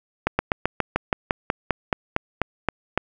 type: slowing click train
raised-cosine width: 0.5 ms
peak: -4 dBFS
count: 15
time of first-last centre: 0.27-2.976 s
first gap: 120 ms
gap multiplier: 1.07
effects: none